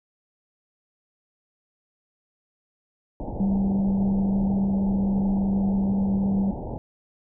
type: low-pass noise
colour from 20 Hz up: pink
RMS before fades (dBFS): -32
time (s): 3.2-6.78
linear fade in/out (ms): 0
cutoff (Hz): 890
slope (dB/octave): 96
type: tone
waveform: sine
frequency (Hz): 196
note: G3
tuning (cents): 0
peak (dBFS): -20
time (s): 3.4-6.51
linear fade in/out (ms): 2
effects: none